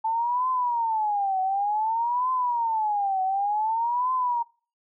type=tone with vibrato; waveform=sine; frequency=880 Hz; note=A5; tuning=in tune; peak=-22 dBFS; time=0.04-4.43 s; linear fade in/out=10 ms; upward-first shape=triangle; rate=0.55 Hz; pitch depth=280 cents each way; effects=noise-tail reverb RT60 0.4 s tail -25 dB re dry